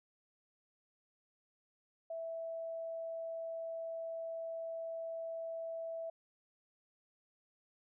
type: tone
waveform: sine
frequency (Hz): 658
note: E5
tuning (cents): -3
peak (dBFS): -39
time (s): 2.1-6.1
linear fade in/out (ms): 5
effects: none